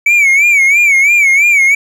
triangle tone with vibrato, 2272 Hz, C#7, 42 cents sharp, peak -4 dBFS, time 0.06-1.75 s, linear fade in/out 5 ms, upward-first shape sine, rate 3 Hz, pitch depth 110 cents each way, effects none

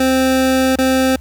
25% pulse tone with dropouts, 261.6 Hz, C4, in tune, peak -8 dBFS, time 0-1.16 s, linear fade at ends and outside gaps 5 ms, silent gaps 0.758-0.785 s, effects added 72 Hz sine -31 dBFS peak until 1.2 s + pink hiss -50 dBFS RMS until 1.2 s

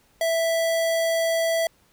square tone, 659.3 Hz, E5, in tune, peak -21 dBFS, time 0.21-1.67 s, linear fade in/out 2 ms, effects pink hiss -61 dBFS RMS until 1.92 s

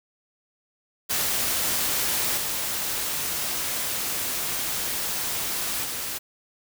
white noise with level steps, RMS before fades -25 / -28 / -31 dBFS, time 1.09-6.19 s, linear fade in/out 20 ms, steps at 2.37 / 5.84 s, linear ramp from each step 5 ms, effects none

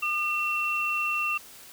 sine tone pair together, 1209 / 2712 Hz, D6 / E7, +50 / +49 cents, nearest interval octave + major second, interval 1399 cents, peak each -30 / -26 dBFS, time 0.02-1.38 s, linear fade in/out 10 ms, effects white hiss -48 dBFS RMS until 1.72 s

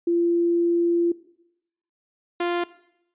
sine / sawtooth tone pair in turn, 342.5 / 348.3 Hz, F4 / F4, -34 / -5 cents, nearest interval unison, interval 29 cents, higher second, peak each -18 dBFS, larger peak neither, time 0.07-1.12 / 2.4-2.64 s, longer first, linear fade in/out 5 ms, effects noise-tail reverb RT60 0.8 s tail -18 dB re dry + resampled to 8000 Hz

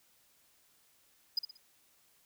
triangle tone with echo, 4978 Hz, D#8, in tune, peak -26 dBFS, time 1.37-1.39 s, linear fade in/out 5 ms, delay 61 ms, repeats 3, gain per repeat -9 dB, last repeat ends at 1.573 s, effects white hiss -68 dBFS RMS until 2.25 s

